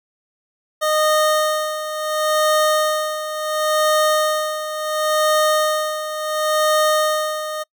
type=tone with tremolo; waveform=25% pulse; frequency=616 Hz; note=D#5; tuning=17 cents flat; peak=-10 dBFS; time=0.81-7.64 s; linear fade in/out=20 ms; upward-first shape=sine; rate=0.71 Hz; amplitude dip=70%; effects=noise-tail reverb RT60 0.1 s tail -25 dB re dry